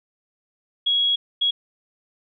sine tone bursts at uneven times, 3322 Hz, G#7, in tune, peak -17 dBFS, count 2, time 0.86-1.16 / 1.41-1.51 s, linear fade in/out 10 ms, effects none

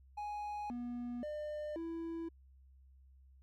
triangle tone with pitch steps, 832 / 242.1 / 601 / 331.1 Hz, G#5 / B3 / D5 / E4, +3 / -34 / +40 / +8 cents, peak -37 dBFS, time 0.17-2.29 s, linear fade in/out 10 ms, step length 530 ms, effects added 66 Hz sine -59 dBFS peak until 3.42 s

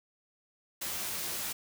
white noise with comb filter, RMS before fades -36 dBFS, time 0.81-1.53 s, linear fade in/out 10 ms, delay 15 ms, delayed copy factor +0.6, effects none

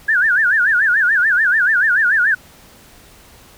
sine tone with vibrato, 1602 Hz, G6, 37 cents sharp, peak -11 dBFS, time 0.08-2.35 s, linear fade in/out 10 ms, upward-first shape sine, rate 6.9 Hz, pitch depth 210 cents each way, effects pink hiss -45 dBFS RMS until 3.57 s

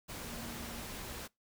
sine tone in noise, 233.1 Hz, A#3, in tune, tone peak -47 dBFS, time 0.24-0.82 s, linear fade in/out 20 ms, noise pink, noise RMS -44 dBFS, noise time 0.08-1.28 s, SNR -6 dB, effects noise-tail reverb RT60 0.2 s tail -24 dB re dry

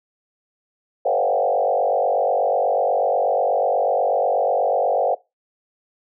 sine tone with frequency modulation, 629 Hz, D#5, 19 cents sharp, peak -16 dBFS, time 1.05-5.15 s, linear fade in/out 10 ms, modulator 48.2 Hz, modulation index 3.1, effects noise-tail reverb RT60 0.2 s tail -19 dB re dry

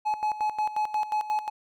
triangle tone with tremolo, 851 Hz, G#5, 42 cents sharp, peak -21 dBFS, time 0.05-1.5 s, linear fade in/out 20 ms, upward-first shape square, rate 5.6 Hz, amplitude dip 75%, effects none

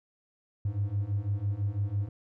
triangle beating tone pair, 98 / 104 Hz, G2 / G#2, 0 / +3 cents, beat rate 6 Hz, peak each -29 / -27 dBFS, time 0.65-2.09 s, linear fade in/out 5 ms, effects tanh soft clip ceiling -21 dBFS

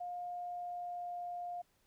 sine tone with pitch glide, 710 to 705.5 Hz, F5 to F5, +28 to +17 cents, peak -39 dBFS, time 0-1.62 s, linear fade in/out 10 ms, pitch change -11 cents, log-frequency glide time 0.13-1.15 s, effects pink hiss -74 dBFS RMS until 1.86 s

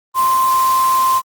sine tone in noise, 1045 Hz, C6, 2 cents flat, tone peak -11 dBFS, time 0.14-1.22 s, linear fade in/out 50 ms, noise white, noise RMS -26 dBFS, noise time 0.14-1.22 s, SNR +12 dB, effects Opus 24 kbps

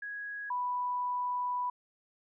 sine tone pair in turn, 1661.2 / 987.8 Hz, G#6 / B5, 0 / 0 cents, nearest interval major sixth, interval 900 cents, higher first, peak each -37 / -30 dBFS, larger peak second, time 0.02-0.5 / 0.5-1.7 s, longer second, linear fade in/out 5 ms, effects none

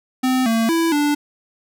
square tone with pitch steps, 257.1 / 226.6 / 331.1 / 292.8 Hz, C4 / A#3 / E4 / D4, -30 / -49 / +8 / -5 cents, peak -16 dBFS, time 0.23-1.15 s, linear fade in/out 10 ms, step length 230 ms, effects none

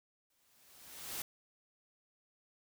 white noise with exponential growth, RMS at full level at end -39 dBFS, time 0.3-1.22 s, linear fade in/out 2 ms, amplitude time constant 200 ms, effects none

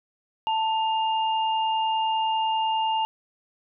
sine tone pair together, 885 / 2816 Hz, A5 / F7, +10 / +14 cents, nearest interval octave + minor sixth, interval 2004 cents, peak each -22 / -31 dBFS, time 0.47-3.05 s, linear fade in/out 0 ms, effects none

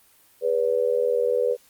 sine tone with amplitude modulation, 490.9 Hz, B4, 10 cents flat, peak -15 dBFS, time 0.41-1.57 s, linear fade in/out 50 ms, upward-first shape sine, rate 80.1 Hz, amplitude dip 95%, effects white hiss -57 dBFS RMS until 1.69 s + Opus 32 kbps

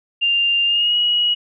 sine tone with pitch glide, 2794 to 2906 Hz, F7 to F#7, 0 to -32 cents, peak -14 dBFS, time 0.21-1.35 s, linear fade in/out 20 ms, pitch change +68 cents, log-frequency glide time 0.65-0.96 s, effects none

